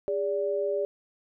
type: tone pair together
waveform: sine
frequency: 406.7 / 580 Hz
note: G#4 / D5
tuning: -36 / -22 cents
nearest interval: tritone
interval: 614 cents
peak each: -28 dBFS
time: 0.08-0.85 s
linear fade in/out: 0 ms
effects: none